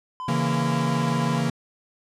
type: tone with pitch glide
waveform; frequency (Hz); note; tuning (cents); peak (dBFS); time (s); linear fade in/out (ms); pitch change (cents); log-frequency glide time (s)
triangle; 1015 to 1006.8; B5 to B5; +47 to +33; -28; 0.2-1.38; 0; -14; 0.95-1.24
type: chord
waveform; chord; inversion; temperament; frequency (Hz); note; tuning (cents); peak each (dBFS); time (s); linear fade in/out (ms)
45% pulse; A# diminished; first; equal; 138.59 / 164.81 / 233.1; C#3 / E3 / A#3; 0 / 0 / 0; -26; 0.28-1.5; 5
effects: low-pass 9000 Hz 12 dB/octave